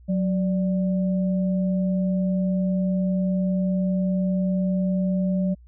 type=tone pair together; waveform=sine; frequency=184.99 / 587.3 Hz; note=F#3 / D5; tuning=0 / 0 cents; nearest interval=octave + minor sixth; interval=2000 cents; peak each=-20 / -31 dBFS; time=0.08-5.55 s; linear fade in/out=20 ms; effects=added 60 Hz sine -46 dBFS peak until 5.67 s